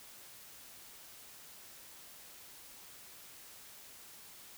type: silence
effects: white hiss -54 dBFS RMS until 4.57 s